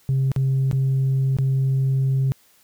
sine tone with dropouts, 133.8 Hz, C3, 39 cents sharp, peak -15 dBFS, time 0.09-2.32 s, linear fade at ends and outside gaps 0 ms, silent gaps 0.317-0.362 / 0.713-0.729 / 1.368-1.386 s, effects tanh soft clip ceiling -15 dBFS + white hiss -57 dBFS RMS until 2.63 s

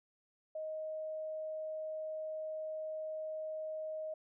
sine tone, 626 Hz, D#5, 10 cents sharp, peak -38 dBFS, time 0.55-4.14 s, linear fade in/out 5 ms, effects none

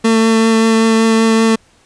30% pulse tone with vibrato, 224.3 Hz, A3, 34 cents sharp, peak -6 dBFS, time 0.04-1.56 s, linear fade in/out 10 ms, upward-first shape triangle, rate 5.2 Hz, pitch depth 12 cents each way, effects pink hiss -51 dBFS RMS until 1.85 s + resampled to 22050 Hz

